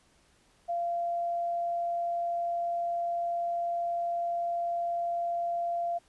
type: tone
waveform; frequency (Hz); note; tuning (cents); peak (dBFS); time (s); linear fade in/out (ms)
sine; 689; F5; -24; -28; 0.68-5.99; 20
effects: pink hiss -65 dBFS RMS until 6.08 s + resampled to 24000 Hz